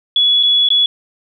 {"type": "tone with dropouts", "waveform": "sine", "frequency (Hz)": 3391, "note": "G#7", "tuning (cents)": 35, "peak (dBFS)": -9, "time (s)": [0.16, 0.86], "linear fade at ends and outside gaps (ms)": 2, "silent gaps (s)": [[0.429, 0.433], [0.688, 0.703]], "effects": []}